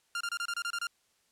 sawtooth tone bursts, 1396.9 Hz, F6, in tune, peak -28 dBFS, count 9, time 0.15-0.87 s, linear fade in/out 2 ms, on 56 ms, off 27 ms, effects white hiss -71 dBFS RMS until 1.31 s + low-pass 10000 Hz 12 dB/octave

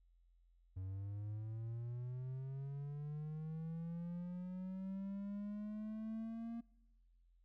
triangle linear sweep, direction up, 92.5 to 233.1 Hz, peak -40 dBFS, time 0.76-6.61 s, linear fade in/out 10 ms, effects noise-tail reverb RT60 1.0 s tail -23 dB re dry + added 43 Hz sine -67 dBFS peak until 7.44 s

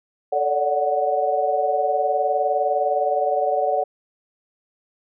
sine chord, D major seventh, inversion second, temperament equal with one note detuned, 440 / 567.7 / 587.3 / 740 Hz, A4 / C#5 / D5 / F#5, 0 / +41 / 0 / 0 cents, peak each -26 / -24 / -25 / -21 dBFS, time 0.32-3.84 s, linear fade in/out 10 ms, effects none

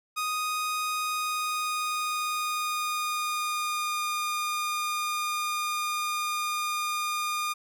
sawtooth tone with pitch glide, 1244.5 to 1216.1 Hz, D#6 to D#6, 0 to -40 cents, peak -24 dBFS, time 0.16-7.54 s, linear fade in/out 20 ms, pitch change -40 cents, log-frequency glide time 0.98-4.07 s, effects none

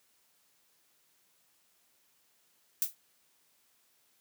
violet noise with exponential decay, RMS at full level -25 dBFS, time 2.82-2.95 s, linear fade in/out 1 ms, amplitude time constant 27 ms, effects white hiss -70 dBFS RMS until 4.2 s + high-pass 100 Hz 12 dB/octave

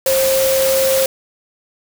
sine tone in noise, 532 Hz, C5, 29 cents sharp, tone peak -13 dBFS, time 0.06-1.06 s, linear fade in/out 2 ms, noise white, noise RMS -20 dBFS, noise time 0.06-1.06 s, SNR +4 dB, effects none

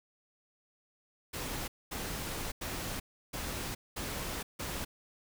pink noise bursts at uneven times, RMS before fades -38 dBFS, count 6, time 1.33-1.68 / 1.91-2.52 / 2.61-3 / 3.33-3.75 / 3.96-4.43 / 4.59-4.85 s, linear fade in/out 10 ms, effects none

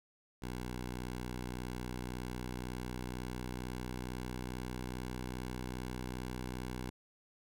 10% pulse tone with pitch glide, 61.74 to 62.49 Hz, B1 to B1, 0 to +21 cents, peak -31 dBFS, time 0.42-6.9 s, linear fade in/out 5 ms, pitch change +21 cents, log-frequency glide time 1.62-5.31 s, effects none

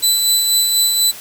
20% pulse tone with tremolo, 3995 Hz, B7, 19 cents sharp, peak -5 dBFS, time 0.02-1.12 s, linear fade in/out 20 ms, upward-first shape sine, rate 4.1 Hz, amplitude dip 35%, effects white hiss -34 dBFS RMS until 1.2 s

